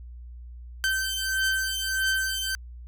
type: beating tone pair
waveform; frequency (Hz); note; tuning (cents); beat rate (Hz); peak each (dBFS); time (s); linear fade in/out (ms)
sawtooth; 1547 / 1548.6; G6 / G6; -23 / -22; 1.6; -24; 0.84-2.55; 0
effects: added 60 Hz sine -39 dBFS peak until 2.87 s